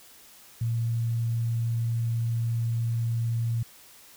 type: tone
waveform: sine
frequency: 115.9 Hz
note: A#2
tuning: 10 cents flat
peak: -24 dBFS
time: 0.61-3.63 s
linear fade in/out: 5 ms
effects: white hiss -52 dBFS RMS until 4.16 s